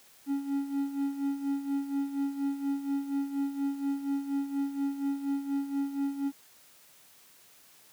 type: tone with tremolo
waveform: triangle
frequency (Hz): 278.5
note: C#4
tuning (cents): +8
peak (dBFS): -24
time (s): 0.26-6.32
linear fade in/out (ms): 50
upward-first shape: sine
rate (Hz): 4.2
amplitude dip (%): 70
effects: white hiss -58 dBFS RMS until 7.92 s + high-pass 100 Hz 12 dB/octave